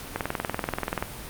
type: click train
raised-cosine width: 0.5 ms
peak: -11 dBFS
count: 19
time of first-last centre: 0.16-1.025 s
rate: 20.8 Hz
effects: pink hiss -39 dBFS RMS until 1.29 s + Opus 48 kbps